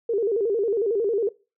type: tone with vibrato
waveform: sine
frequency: 429.4 Hz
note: A4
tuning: 42 cents flat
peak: -20 dBFS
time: 0.09-1.29 s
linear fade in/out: 5 ms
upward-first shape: square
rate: 11 Hz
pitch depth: 130 cents each way
effects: noise-tail reverb RT60 0.3 s tail -20 dB re dry